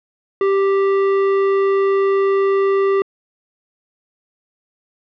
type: tone with tanh clipping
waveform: sine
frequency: 392 Hz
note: G4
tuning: in tune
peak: -15 dBFS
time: 0.41-3.02 s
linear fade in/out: 2 ms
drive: 18 dB
effects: low-pass 2000 Hz 12 dB/octave